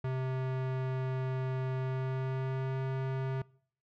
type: tone with pitch glide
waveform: square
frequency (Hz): 130.4 to 132.45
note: C3 to C3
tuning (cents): -5 to +22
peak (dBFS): -32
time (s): 0.04-3.42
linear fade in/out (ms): 5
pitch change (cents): +27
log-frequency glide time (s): 1.76-2.82
effects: noise-tail reverb RT60 0.6 s tail -24 dB re dry + low-pass 2000 Hz 12 dB/octave